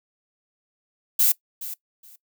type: noise with echo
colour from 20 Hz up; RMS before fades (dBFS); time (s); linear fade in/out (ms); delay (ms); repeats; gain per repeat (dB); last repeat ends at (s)
violet; -18; 1.19-1.32; 5; 420; 2; -15; 2.16
effects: noise-tail reverb RT60 0.1 s tail -20 dB re dry